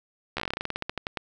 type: slowing click train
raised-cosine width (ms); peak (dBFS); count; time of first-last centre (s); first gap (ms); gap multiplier
0.3; -13; 19; 0.37-1.172; 13; 1.13
effects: none